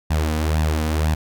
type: tone with flanger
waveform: sawtooth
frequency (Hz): 77.78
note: D#2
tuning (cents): 0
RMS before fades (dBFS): -20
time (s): 0.1-1.15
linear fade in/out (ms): 10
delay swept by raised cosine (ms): 1.1 to 4.1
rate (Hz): 2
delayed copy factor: +0.65
effects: none